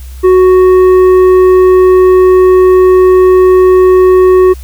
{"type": "tone with tanh clipping", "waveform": "sine", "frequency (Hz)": 370, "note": "F#4", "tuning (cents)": 0, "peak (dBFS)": -3, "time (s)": [0.23, 4.54], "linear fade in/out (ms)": 20, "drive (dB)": 8, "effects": ["added 64 Hz sine -23 dBFS peak until 4.63 s", "white hiss -39 dBFS RMS until 4.63 s"]}